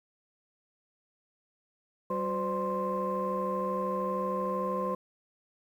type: tone cluster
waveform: sine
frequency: 192.5 / 364.8 / 512 / 585 / 1047 Hz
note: G3 / F#4 / C5 / D5 / C6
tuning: -31 / -24 / -38 / -7 / +1 cents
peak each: -35 / -38 / -32 / -40 / -32 dBFS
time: 2.1-4.95 s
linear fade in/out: 5 ms
effects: tanh soft clip ceiling -21 dBFS + 10-bit